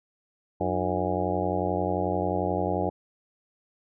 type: harmonic tone with a mistuned harmonic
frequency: 91.3 Hz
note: F#2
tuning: 23 cents flat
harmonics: 1 / 2 / 3 / 4 / 5 / 6 / 7 / 8 / 9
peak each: -33 / -33 / -33 / -33 / -33 / -33 / -33 / -33 / -33 dBFS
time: 0.6-2.9 s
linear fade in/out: 10 ms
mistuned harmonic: 3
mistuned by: +150 cents
effects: none